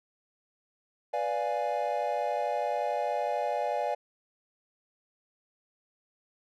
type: chord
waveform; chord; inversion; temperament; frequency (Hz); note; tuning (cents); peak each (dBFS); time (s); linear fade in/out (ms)
triangle; B diminished seventh; none; equal; 493.9 / 587.3 / 698.5 / 830.6; B4 / D5 / F5 / Ab5; 0 / 0 / 0 / 0; -34 / -30 / -31 / -31; 1.13-3.95; 10
effects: none